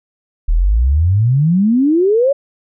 sine exponential sweep, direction up, 36.74 to 576 Hz, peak -9 dBFS, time 0.48-2.33 s, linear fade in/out 10 ms, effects none

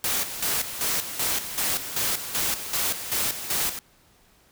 white noise with tremolo, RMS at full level -25 dBFS, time 0.04-3.79 s, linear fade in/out 2 ms, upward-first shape square, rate 2.6 Hz, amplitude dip 65%, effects pink hiss -59 dBFS RMS until 4.51 s

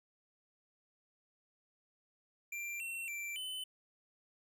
square tone with pitch steps, 2366 / 2714 / 2348 / 3029 Hz, D7 / E7 / D7 / F#7, +12 / +50 / -1 / +40 cents, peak -40 dBFS, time 2.52-3.64 s, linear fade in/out 5 ms, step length 280 ms, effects none

